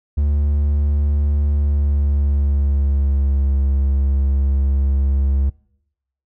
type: tone with pitch glide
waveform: triangle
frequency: 72.6 to 68.53 Hz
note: D2 to C#2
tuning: -19 to -19 cents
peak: -12 dBFS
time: 0.17-5.5 s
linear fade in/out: 10 ms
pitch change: -100 cents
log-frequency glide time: 1.49-3.56 s
effects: noise-tail reverb RT60 0.8 s tail -23 dB re dry